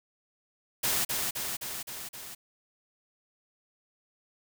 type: noise with echo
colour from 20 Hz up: white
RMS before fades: -28 dBFS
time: 0.83-1.05 s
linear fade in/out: 10 ms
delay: 260 ms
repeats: 5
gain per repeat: -3 dB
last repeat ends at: 2.35 s
effects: none